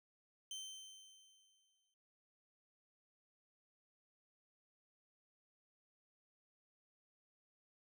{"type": "tone with exponential decay", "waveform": "25% pulse", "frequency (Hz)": 3099, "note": "G7", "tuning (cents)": -21, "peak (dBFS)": -40, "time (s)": [0.51, 1.94], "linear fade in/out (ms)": 2, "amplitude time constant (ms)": 310, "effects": []}